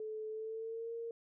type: tone with pitch glide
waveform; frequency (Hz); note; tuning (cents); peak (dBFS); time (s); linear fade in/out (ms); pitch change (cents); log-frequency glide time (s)
sine; 433.8 to 462.3; A4 to A#4; -25 to -14; -39; 0-1.11; 2; +111; 0.29-0.93
effects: none